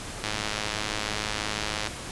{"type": "click train", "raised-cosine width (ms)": 0.2, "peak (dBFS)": -11, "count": 174, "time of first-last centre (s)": [0.24, 1.872], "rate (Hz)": 106, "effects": ["pink hiss -37 dBFS RMS until 2.11 s", "resampled to 24000 Hz"]}